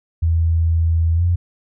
sine tone with pitch glide, 82.41 to 87.31 Hz, E2 to F2, 0 to 0 cents, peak -13 dBFS, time 0.22-1.36 s, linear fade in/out 10 ms, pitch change +100 cents, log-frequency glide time 1.15-1.23 s, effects none

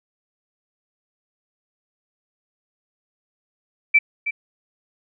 sine tone with echo, 2328 Hz, D7, 16 cents flat, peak -10 dBFS, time 3.94-3.99 s, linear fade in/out 10 ms, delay 320 ms, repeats 1, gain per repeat -11 dB, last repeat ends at 4.31 s, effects none

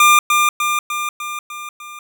25% pulse tone with echo, 1200 Hz, D6, 37 cents sharp, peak -4 dBFS, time 0-0.19 s, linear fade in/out 2 ms, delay 300 ms, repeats 6, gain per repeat -4 dB, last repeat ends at 1.99 s, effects none

